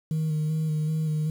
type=tone with vibrato; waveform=sine; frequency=155.56 Hz; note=D#3; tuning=in tune; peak=-21 dBFS; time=0.11-1.3 s; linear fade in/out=2 ms; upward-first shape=square; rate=2.6 Hz; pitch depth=21 cents each way; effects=tanh soft clip ceiling -22 dBFS + 8-bit